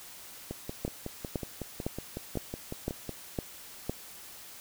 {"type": "two click trains", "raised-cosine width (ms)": 2, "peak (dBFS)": [-17, -22], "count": [7, 15], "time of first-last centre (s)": [[0.85, 3.896], [0.51, 3.093]], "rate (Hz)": [1.97, 5.42], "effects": ["white hiss -48 dBFS RMS until 4.6 s"]}